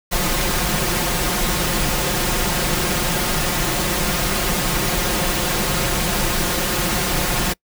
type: noise with comb filter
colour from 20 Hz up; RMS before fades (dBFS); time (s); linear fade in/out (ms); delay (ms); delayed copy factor
pink; -20; 0.11-7.54; 20; 5.6; +0.6
effects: noise-tail reverb RT60 0.1 s tail -26 dB re dry